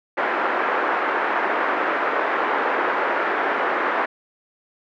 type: band-pass noise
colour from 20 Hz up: white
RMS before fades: -22 dBFS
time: 0.17-4.06 s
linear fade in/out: 10 ms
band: 320 to 1700 Hz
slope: 24 dB/octave
effects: none

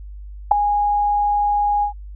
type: tone with ADSR envelope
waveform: sine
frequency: 824 Hz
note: G#5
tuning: 14 cents flat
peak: -3 dBFS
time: 0.51-1.93 s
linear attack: 7 ms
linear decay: 3 ms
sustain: -12 dB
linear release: 100 ms
effects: added 50 Hz sine -32 dBFS peak until 2.15 s

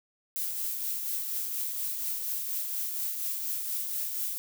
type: noise with tremolo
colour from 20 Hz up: violet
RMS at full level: -31 dBFS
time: 0.36-4.38 s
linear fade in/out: 0 ms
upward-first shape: triangle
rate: 4.2 Hz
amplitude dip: 40%
effects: none

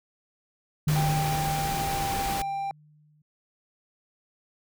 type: tone with exponential decay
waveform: sine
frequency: 150.8 Hz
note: D3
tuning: 46 cents sharp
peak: -20 dBFS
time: 0.87-3.22 s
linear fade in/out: 5 ms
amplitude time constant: 510 ms
type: noise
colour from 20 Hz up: pink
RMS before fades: -32 dBFS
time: 0.88-2.42 s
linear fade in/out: 2 ms
type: tone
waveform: triangle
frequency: 790 Hz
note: G5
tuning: 13 cents sharp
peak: -26 dBFS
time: 0.96-2.71 s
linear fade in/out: 0 ms
effects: none

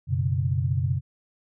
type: chord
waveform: sine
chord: F# suspended fourth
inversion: none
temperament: just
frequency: 92.5 / 123.33 / 138.75 Hz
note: F#2 / B2 / C#3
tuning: 0 / -2 / +2 cents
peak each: -26 dBFS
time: 0.07-1.01 s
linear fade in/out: 50 ms
effects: none

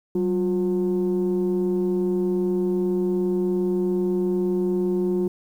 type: tone pair together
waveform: sine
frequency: 189.4 / 357.5 Hz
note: F#3 / F4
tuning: +41 / +41 cents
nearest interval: major seventh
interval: 1100 cents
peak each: -22 / -20 dBFS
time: 0.15-5.28 s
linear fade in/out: 5 ms
effects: tanh soft clip ceiling -16 dBFS + 9-bit

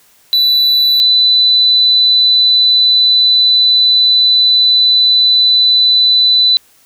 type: tone pair in turn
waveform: triangle / sine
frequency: 3972 / 3993 Hz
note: B7 / B7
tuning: +9 / +18 cents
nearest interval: unison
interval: 9 cents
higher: second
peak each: -6 dBFS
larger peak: neither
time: 0.33-1 / 1-6.57 s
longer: second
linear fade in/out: 0 ms
effects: white hiss -49 dBFS RMS until 6.85 s

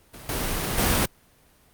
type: noise with level steps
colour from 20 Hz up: pink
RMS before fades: -42 / -27 / -21 dBFS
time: 0.13-1.06 s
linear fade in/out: 10 ms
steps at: 0.29 / 0.78 s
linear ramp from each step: 2 ms
effects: pink hiss -58 dBFS RMS until 1.73 s + Opus 32 kbps

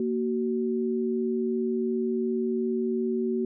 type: tone pair together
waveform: sine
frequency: 233.1 / 375.9 Hz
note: A#3 / F#4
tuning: 0 / +27 cents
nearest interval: minor sixth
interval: 827 cents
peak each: -27 dBFS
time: 0-3.45 s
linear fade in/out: 2 ms
effects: none

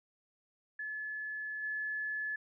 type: tone with level steps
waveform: sine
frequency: 1719 Hz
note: A6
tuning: 41 cents flat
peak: -37 / -34 dBFS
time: 0.79-2.36 s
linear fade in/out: 5 ms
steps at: 1.62 s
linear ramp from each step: 20 ms
effects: none

